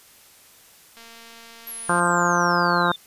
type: click train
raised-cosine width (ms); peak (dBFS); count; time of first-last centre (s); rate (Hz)
0.2; -28; 237; 0.97-1.996; 230
type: exponential sweep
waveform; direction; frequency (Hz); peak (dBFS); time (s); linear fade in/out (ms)
sine; down; 11710 to 3525; -32; 1.67-2.96; 2
type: harmonic tone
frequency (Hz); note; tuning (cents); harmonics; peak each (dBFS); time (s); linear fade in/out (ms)
174.61; F3; 0; 1 / 2 / 3 / 4 / 5 / 6 / 7 / 8 / 9; -26 / -28 / -28 / -28 / -26 / -24 / -25 / -25 / -26; 1.89-2.92; 2
effects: white hiss -51 dBFS RMS until 3.06 s + resampled to 32000 Hz